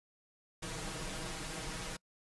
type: noise with comb filter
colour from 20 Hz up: pink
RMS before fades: -41 dBFS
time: 0.62-1.97 s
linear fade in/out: 10 ms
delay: 6.3 ms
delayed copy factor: +1
effects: noise-tail reverb RT60 0.1 s tail -26 dB re dry + resampled to 24000 Hz